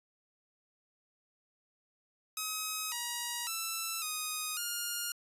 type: tone with pitch steps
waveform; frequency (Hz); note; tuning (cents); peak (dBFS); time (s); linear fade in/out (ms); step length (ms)
5% pulse; 1270 / 955 / 1329 / 1247 / 1416; D#6 / A#5 / E6 / D#6 / F6; +35 / +42 / +14 / +3 / +23; -23; 2.37-5.12; 2; 550
effects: resampled to 32000 Hz